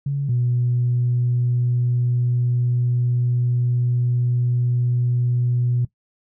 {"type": "tone pair in turn", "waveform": "sine", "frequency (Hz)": [140.3, 122.27], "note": ["C#3", "B2"], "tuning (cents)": [21, -17], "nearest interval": "major second", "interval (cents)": 238, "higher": "first", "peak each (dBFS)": [-19, -16], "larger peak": "second", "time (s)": [[0.06, 0.29], [0.29, 5.85]], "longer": "second", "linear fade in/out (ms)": 5, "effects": ["noise-tail reverb RT60 0.1 s tail -18 dB re dry", "tanh soft clip ceiling -12 dBFS"]}